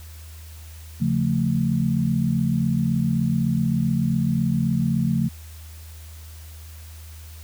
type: chord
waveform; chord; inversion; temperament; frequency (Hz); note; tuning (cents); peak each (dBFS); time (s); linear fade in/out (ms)
sine; Db augmented; none; equal with one note detuned; 138.59 / 174.61 / 222; Db3 / F3 / A3; 0 / 0 / +16; -23; 1-5.29; 20
effects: added 79 Hz sine -38 dBFS peak until 7.43 s + white hiss -48 dBFS RMS until 7.43 s